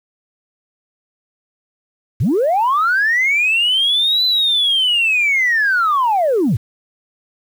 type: linear two-way sweep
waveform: sine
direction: up then down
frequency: 83.6 to 4044 to 83.6 Hz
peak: -11 dBFS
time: 2.2-6.57 s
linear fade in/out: 10 ms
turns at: 4.25 s
effects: tanh soft clip ceiling -9 dBFS + 7-bit